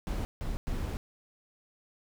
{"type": "noise bursts at uneven times", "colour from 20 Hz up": "brown", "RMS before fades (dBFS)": -33, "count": 3, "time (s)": [[0.07, 0.25], [0.41, 0.57], [0.67, 0.97]], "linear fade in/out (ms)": 0, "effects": []}